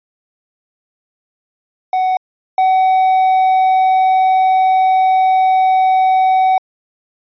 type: tone pair in turn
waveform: triangle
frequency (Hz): 746 / 753.4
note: F#5 / F#5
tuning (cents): +14 / +31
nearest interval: unison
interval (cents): 17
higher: second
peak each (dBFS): -10 / -7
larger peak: second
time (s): 1.93-2.17 / 2.58-6.58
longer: second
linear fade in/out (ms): 2
effects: resampled to 11025 Hz